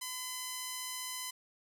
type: tone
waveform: 5% pulse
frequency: 1015 Hz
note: B5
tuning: 47 cents sharp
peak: -26 dBFS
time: 0.01-1.31 s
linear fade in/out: 10 ms
effects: none